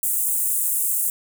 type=high-pass noise; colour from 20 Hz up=pink; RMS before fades=-22 dBFS; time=0.03-1.1 s; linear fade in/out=2 ms; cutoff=8000 Hz; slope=48 dB/octave; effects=none